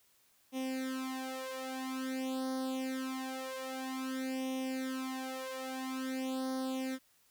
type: tone with flanger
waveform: sawtooth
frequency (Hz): 261.6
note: C4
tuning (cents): 0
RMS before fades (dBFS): -38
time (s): 0.52-6.99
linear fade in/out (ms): 50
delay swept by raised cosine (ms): 0.33 to 3.63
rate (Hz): 0.25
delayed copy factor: +0.95
effects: white hiss -69 dBFS RMS until 7.3 s